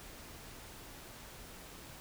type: silence
effects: pink hiss -51 dBFS RMS until 2 s